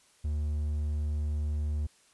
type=tone; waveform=triangle; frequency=75 Hz; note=D2; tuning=37 cents sharp; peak=-26 dBFS; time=0.24-1.87 s; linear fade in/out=10 ms; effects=white hiss -63 dBFS RMS until 2.13 s + resampled to 24000 Hz